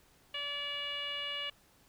10% pulse tone with low-pass filter, 575 Hz, D5, 37 cents flat, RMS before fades -38 dBFS, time 0.34-1.5 s, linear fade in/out 5 ms, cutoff 3000 Hz, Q 6.2, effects pink hiss -65 dBFS RMS until 1.88 s

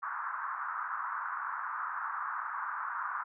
pink band-pass noise, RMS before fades -37 dBFS, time 0.02-3.24 s, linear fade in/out 20 ms, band 1000 to 1500 Hz, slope 48 dB/octave, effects none

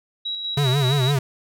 sine tone with tremolo, 3871 Hz, B7, 35 cents flat, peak -24 dBFS, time 0.25-1.12 s, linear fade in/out 10 ms, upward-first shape square, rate 5.1 Hz, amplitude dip 35%
square tone with vibrato, 135.2 Hz, C#3, 43 cents flat, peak -18 dBFS, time 0.57-1.19 s, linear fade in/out 5 ms, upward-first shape sine, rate 5.9 Hz, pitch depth 130 cents each way
effects none

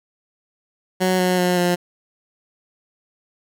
15% pulse tone with pitch steps, 185 / 182.24 / 179.53 / 176.85 Hz, F#3 / F#3 / F3 / F3, 0 / -26 / +48 / +22 cents, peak -10 dBFS, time 1-1.76 s, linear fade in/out 20 ms, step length 190 ms, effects none

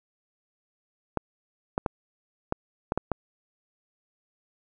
clicks, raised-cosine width 1 ms, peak -11 dBFS, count 7, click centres 1.173 / 1.779 / 1.862 / 2.524 / 2.921 / 2.976 / 3.117 s, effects none

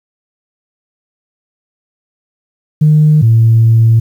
sine tone pair in turn, 152.6 / 113.53 Hz, D#3 / A#2, -33 / -45 cents, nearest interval perfect fourth, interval 512 cents, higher first, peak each -3 dBFS, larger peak neither, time 2.81-3.22 / 3.22-4 s, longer second, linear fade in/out 10 ms, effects tanh soft clip ceiling 0 dBFS + 7-bit

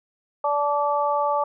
harmonic tone, 290 Hz, D4, 22 cents flat, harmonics 2 / 3 / 4, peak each -24 / -23 / -25 dBFS, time 0.44-1.44 s, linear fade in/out 5 ms, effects none

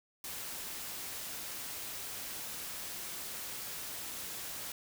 white noise, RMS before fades -42 dBFS, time 0.24-4.72 s, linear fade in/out 2 ms, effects none

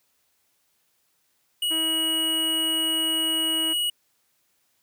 square tone, 2910 Hz, F#7, 29 cents flat, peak -23 dBFS, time 1.62-3.9 s, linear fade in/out 5 ms
harmonic tone, 320 Hz, D#4, 49 cents sharp, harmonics 1 / 2 / 3 / 4 / 5 / 6 / 7 / 8 / 9 / 10, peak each -31 / -41 / -43 / -45 / -45 / -49 / -48 / -53 / -54 / -53 dBFS, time 1.7-3.74 s, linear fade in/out 20 ms
effects white hiss -69 dBFS RMS until 4.82 s + high-pass 60 Hz 12 dB/octave

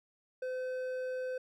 triangle tone with hard clipping, 511 Hz, C5, 41 cents flat, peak -36 dBFS, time 0.42-1.38 s, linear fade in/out 5 ms, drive 10 dB, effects none

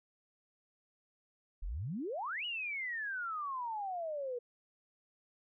sine exponential two-way sweep, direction up then down, 34.93 to 2960 to 474 Hz, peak -36 dBFS, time 1.62-4.39 s, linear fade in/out 10 ms, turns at 2.45 s, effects none

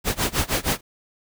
pink noise with tremolo, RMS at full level -20 dBFS, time 0.04-0.81 s, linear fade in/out 50 ms, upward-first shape sine, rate 6.4 Hz, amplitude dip 95%, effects none

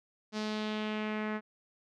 sawtooth tone with low-pass filter sweep, 214.1 Hz, A3, 47 cents flat, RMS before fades -35 dBFS, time 0.32-1.41 s, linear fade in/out 50 ms, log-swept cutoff 5200 to 1800 Hz, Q 2.1, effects none

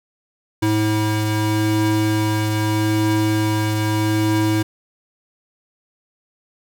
square tone pair together, 107.6 / 322 Hz, A2 / E4, -38 / -41 cents, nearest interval octave + perfect fifth, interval 1897 cents, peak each -20 dBFS, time 0.62-4.63 s, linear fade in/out 10 ms, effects none

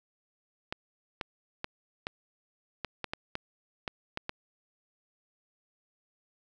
clicks, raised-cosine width 0.3 ms, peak -17 dBFS, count 11, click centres 0.725 / 1.212 / 1.644 / 2.069 / 2.847 / 3.043 / 3.135 / 3.354 / 3.878 / 4.174 / 4.294 s, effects none

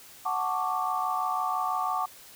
sine chord, D major seventh, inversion first, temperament equal, 740 / 880 / 1108.7 / 1174.7 Hz, F#5 / A5 / C#6 / D6, 0 / 0 / 0 / 0 cents, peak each -31 / -33 / -33 / -30 dBFS, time 0.25-2.06 s, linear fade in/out 10 ms, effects white hiss -50 dBFS RMS until 2.35 s

